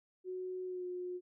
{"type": "tone with pitch glide", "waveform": "sine", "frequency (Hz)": [368.7, 360.1], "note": ["F#4", "F#4"], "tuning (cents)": [-6, -47], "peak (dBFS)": -38, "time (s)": [0.24, 1.21], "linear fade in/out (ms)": 50, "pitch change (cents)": -41, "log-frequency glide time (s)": [0.65, 0.86], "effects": []}